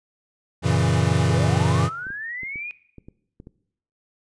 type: chord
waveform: square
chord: F# dominant seventh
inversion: none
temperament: equal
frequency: 92.5 / 116.54 / 138.59 / 164.81 Hz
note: F#2 / A#2 / C#3 / E3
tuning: 0 / 0 / 0 / 0 cents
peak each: -24 dBFS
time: 0.62-1.9 s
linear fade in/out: 50 ms
type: linear sweep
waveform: sine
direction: up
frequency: 387.8 to 2489 Hz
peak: -29 dBFS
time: 1.29-2.71 s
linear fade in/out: 0 ms
type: clicks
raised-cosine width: 3 ms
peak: -28 dBFS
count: 11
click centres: 1.41 / 1.513 / 1.671 / 2.068 / 2.104 / 2.433 / 2.558 / 2.983 / 3.085 / 3.401 / 3.471 s
effects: noise-tail reverb RT60 0.7 s tail -19 dB re dry + resampled to 22050 Hz